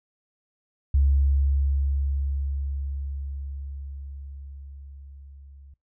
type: tone with level ramp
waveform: sine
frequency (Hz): 69.3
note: C#2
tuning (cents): 0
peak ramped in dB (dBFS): -15 to -45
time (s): 0.94-5.74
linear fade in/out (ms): 5
effects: noise-tail reverb RT60 0.2 s tail -24 dB re dry + tanh soft clip ceiling -11 dBFS